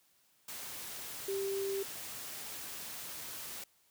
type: tone in noise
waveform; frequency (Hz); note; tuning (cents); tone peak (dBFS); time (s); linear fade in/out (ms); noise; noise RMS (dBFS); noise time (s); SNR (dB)
sine; 392; G4; 0; -33; 1.28-1.83; 5; white; -44; 0.48-3.64; +8
effects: white hiss -70 dBFS RMS until 3.9 s + high-pass 60 Hz 12 dB/octave